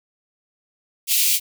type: high-pass noise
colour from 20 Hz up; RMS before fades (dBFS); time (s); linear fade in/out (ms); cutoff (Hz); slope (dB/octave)
white; -18; 1.07-1.4; 50; 2300; 48
effects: none